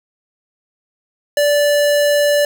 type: tone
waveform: square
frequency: 583 Hz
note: D5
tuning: 13 cents flat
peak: -12 dBFS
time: 1.37-2.45 s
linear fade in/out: 2 ms
effects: 7-bit